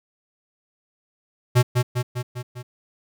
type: tone with echo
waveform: square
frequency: 123.47 Hz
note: B2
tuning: in tune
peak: -13 dBFS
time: 1.55-1.63 s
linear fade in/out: 20 ms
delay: 200 ms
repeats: 5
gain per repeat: -4 dB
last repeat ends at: 2.63 s
effects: none